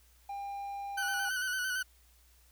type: tone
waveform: triangle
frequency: 800 Hz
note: G5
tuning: 35 cents sharp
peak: -35 dBFS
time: 0.29-1.29 s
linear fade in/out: 5 ms
type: tone with vibrato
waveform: 40% pulse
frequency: 1500 Hz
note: F#6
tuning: 23 cents sharp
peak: -31 dBFS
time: 0.97-1.83 s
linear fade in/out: 10 ms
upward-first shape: square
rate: 8.9 Hz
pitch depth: 34 cents each way
effects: added 60 Hz sine -62 dBFS peak until 2.51 s + white hiss -66 dBFS RMS until 2.51 s

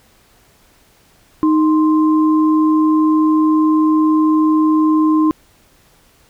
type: tone pair together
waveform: sine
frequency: 311.1 / 1046.4 Hz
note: D#4 / C6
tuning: 0 / 0 cents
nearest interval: octave + major sixth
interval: 2100 cents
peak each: -10 / -20 dBFS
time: 1.43-5.31 s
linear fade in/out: 0 ms
effects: pink hiss -52 dBFS RMS until 6.29 s

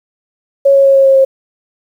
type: tone with pitch steps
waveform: sine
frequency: 553 / 549.5 / 546 / 542.6 / 539.1 / 535.7 Hz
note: C#5 / C#5 / C#5 / C#5 / C#5 / C5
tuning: -4 / -15 / -26 / -37 / -48 / +41 cents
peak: -4 dBFS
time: 0.65-1.25 s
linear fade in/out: 10 ms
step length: 100 ms
effects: 7-bit

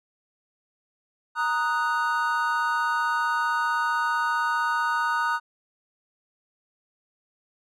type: chord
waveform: triangle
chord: D# minor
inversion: second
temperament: equal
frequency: 932.3 / 1244.5 / 1480 Hz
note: A#5 / D#6 / F#6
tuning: 0 / 0 / 0 cents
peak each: -25 dBFS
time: 1.35-5.4 s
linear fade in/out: 50 ms
effects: none

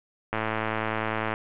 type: click train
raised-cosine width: 0.5 ms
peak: -12 dBFS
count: 112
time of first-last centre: 0.33-1.339 s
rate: 110 Hz
effects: resampled to 8000 Hz + 7-bit

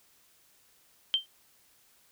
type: tone with exponential decay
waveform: sine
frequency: 3136 Hz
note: G7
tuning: in tune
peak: -19 dBFS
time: 1.14-1.26 s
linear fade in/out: 0 ms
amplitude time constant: 26 ms
effects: white hiss -64 dBFS RMS until 2.11 s

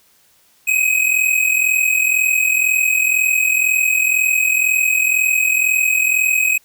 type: tone pair together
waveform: square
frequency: 2500 / 2542 Hz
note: D#7 / D#7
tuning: +8 / +36 cents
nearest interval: unison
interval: 28 cents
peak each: -18 / -16 dBFS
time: 0.67-6.58 s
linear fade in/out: 10 ms
effects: white hiss -55 dBFS RMS until 6.64 s

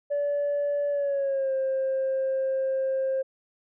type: tone with pitch glide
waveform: sine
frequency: 576 to 531.3 Hz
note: D5 to C5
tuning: -34 to +26 cents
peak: -22 dBFS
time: 0.1-3.23 s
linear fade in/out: 20 ms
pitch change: -140 cents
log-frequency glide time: 0.9-1.53 s
effects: tanh soft clip ceiling -21 dBFS

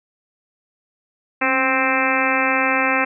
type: harmonic tone with a mistuned harmonic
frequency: 262.2 Hz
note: C4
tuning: 4 cents sharp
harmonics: 1 / 2 / 3 / 4 / 5 / 6 / 7 / 8 / 9 / 10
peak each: -25 / -25 / -25 / -25 / -25 / -25 / -25 / -25 / -25 / -25 dBFS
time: 1.41-3.05 s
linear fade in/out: 10 ms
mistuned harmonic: 1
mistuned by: +46 cents
effects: none

